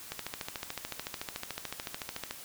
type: click train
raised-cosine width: 0.2 ms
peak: -18 dBFS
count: 31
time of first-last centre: 0.12-2.31 s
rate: 13.7 Hz
effects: white hiss -47 dBFS RMS until 2.44 s